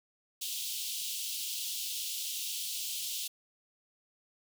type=high-pass noise; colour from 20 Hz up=pink; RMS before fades=-37 dBFS; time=0.41-3.28 s; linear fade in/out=10 ms; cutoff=2900 Hz; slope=48 dB/octave; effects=none